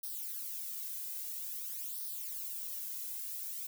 violet noise with flanger, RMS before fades -41 dBFS, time 0.03-3.67 s, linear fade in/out 5 ms, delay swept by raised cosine 0.2 to 2 ms, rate 0.5 Hz, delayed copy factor +0.75, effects none

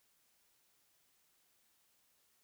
silence, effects white hiss -74 dBFS RMS until 2.43 s

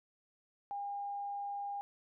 sine tone, 807 Hz, G#5, 50 cents flat, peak -37 dBFS, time 0.71-1.81 s, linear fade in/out 0 ms, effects none

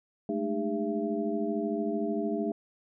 sine tone cluster, 206.7 / 219.9 / 304.5 / 403.1 / 673 Hz, G#3 / A3 / D#4 / G4 / E5, -8 / -1 / -37 / +48 / +36 cents, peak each -38 / -33 / -33 / -33 / -36 dBFS, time 0.29-2.52 s, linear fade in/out 2 ms, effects none

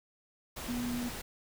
sine tone in noise, 242.6 Hz, B3, 31 cents flat, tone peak -33 dBFS, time 0.68-1.09 s, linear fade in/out 10 ms, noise pink, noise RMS -41 dBFS, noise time 0.56-1.22 s, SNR +5 dB, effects none

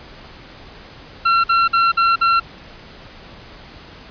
40% pulse tone bursts, 1360 Hz, F6, 46 cents flat, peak -11 dBFS, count 5, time 1.25-2.4 s, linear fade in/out 10 ms, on 190 ms, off 50 ms, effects pink hiss -40 dBFS RMS until 4.1 s + resampled to 11025 Hz

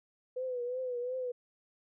sine tone with vibrato, 499.1 Hz, B4, 18 cents sharp, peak -33 dBFS, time 0.36-1.32 s, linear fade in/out 10 ms, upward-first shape triangle, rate 2.8 Hz, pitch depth 74 cents each way, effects none

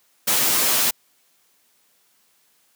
white noise with comb filter, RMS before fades -19 dBFS, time 0.27-0.91 s, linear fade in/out 10 ms, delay 11 ms, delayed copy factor -0.7, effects white hiss -62 dBFS RMS until 2.75 s + high-pass 150 Hz 12 dB/octave

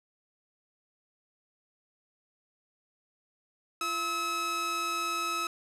sawtooth tone pair together, 341.7 / 1290 Hz, F4 / E6, -38 / -38 cents, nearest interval octave + major seventh, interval 2300 cents, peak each -37 / -26 dBFS, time 3.81-5.47 s, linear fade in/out 2 ms, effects low-pass 11000 Hz 12 dB/octave + 11-bit

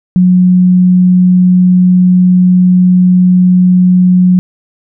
sine tone, 181.7 Hz, F#3, 31 cents flat, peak -3 dBFS, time 0.16-4.39 s, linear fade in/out 0 ms, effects none

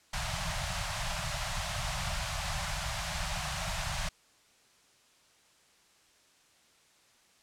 pink band-stop noise, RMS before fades -34 dBFS, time 0.13-4.09 s, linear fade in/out 5 ms, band 180 to 580 Hz, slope 96 dB/octave, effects white hiss -64 dBFS RMS until 7.42 s + low-pass 8000 Hz 12 dB/octave

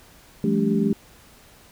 sine tone cluster, 169 / 194.7 / 215.8 / 287.4 / 394.6 Hz, E3 / G3 / A3 / D4 / G4, +43 / -12 / -33 / -37 / +11 cents, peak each -26 / -26 / -21 / -27 / -26 dBFS, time 0.44-0.93 s, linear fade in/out 2 ms, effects pink hiss -51 dBFS RMS until 1.71 s

